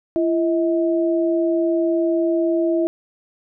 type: tone pair together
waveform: sine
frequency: 337.9 / 638.3 Hz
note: E4 / D#5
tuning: +43 / +44 cents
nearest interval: major seventh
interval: 1101 cents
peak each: -17 / -22 dBFS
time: 0.16-2.87 s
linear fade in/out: 0 ms
effects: none